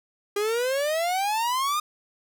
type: exponential sweep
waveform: 45% pulse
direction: up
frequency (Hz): 401.7 to 1238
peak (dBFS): -23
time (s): 0.36-1.8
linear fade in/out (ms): 5
effects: none